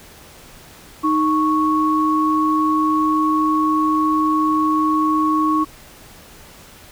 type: tone pair together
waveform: sine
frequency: 310.6 / 1107 Hz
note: D#4 / C#6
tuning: -3 / -3 cents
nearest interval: octave + minor seventh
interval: 2200 cents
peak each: -17 dBFS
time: 1.03-5.65 s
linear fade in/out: 20 ms
effects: pink hiss -43 dBFS RMS until 6.91 s